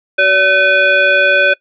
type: tone with frequency modulation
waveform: sine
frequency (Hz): 1520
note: F#6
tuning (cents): +46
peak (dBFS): -7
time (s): 0.18-1.54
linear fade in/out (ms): 10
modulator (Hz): 948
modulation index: 1.2
effects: noise-tail reverb RT60 0.1 s tail -22 dB re dry